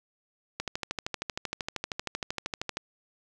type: click train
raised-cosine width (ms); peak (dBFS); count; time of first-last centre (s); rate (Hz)
0.2; -14; 29; 0.6-2.771; 12.9
effects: none